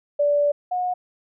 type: tone pair in turn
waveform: sine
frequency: 581 / 725.3 Hz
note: D5 / F#5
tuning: -19 / -35 cents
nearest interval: major third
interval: 384 cents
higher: second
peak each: -16 / -21 dBFS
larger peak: first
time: 0.19-0.52 / 0.71-0.94 s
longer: first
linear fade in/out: 10 ms
effects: none